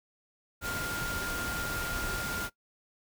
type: tone in noise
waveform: sine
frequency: 1406 Hz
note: F6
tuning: 11 cents sharp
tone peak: -35 dBFS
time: 0.61-2.5 s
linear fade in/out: 50 ms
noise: pink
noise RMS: -36 dBFS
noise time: 0.61-2.5 s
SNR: -2 dB
effects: noise-tail reverb RT60 0.1 s tail -19 dB re dry